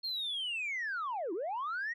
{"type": "linear two-way sweep", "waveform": "sine", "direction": "down then up", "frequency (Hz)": [4298, 311.1, 1934], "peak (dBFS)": -32, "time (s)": [0.03, 1.94], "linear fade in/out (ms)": 20, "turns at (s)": 1.33, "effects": ["tanh soft clip ceiling -31 dBFS"]}